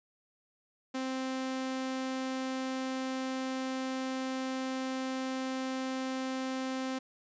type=tone; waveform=sawtooth; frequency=261.6 Hz; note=C4; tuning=in tune; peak=-29 dBFS; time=0.94-6.99 s; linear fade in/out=10 ms; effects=resampled to 16000 Hz